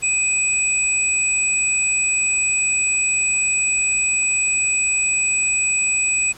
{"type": "tone pair together", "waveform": "sine", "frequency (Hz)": [2500, 7859], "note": ["D#7", "B8"], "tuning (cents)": [8, -9], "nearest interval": "octave + minor sixth", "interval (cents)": 1983, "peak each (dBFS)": -19, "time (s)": [0.02, 6.33], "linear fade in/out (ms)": 20, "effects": ["pink hiss -43 dBFS RMS until 6.37 s", "low-pass 12000 Hz 12 dB/octave"]}